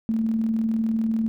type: tone with tremolo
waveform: sine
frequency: 223.5 Hz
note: A3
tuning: 27 cents sharp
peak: -19 dBFS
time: 0.09-1.28 s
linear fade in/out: 0 ms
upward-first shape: square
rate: 20 Hz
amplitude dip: 30%
effects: none